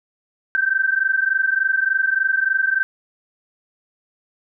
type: tone pair together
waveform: sine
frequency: 1545 / 1568.4 Hz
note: G6 / G6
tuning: -26 / 0 cents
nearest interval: unison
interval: 26 cents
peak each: -19 dBFS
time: 0.55-2.83 s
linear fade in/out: 0 ms
effects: none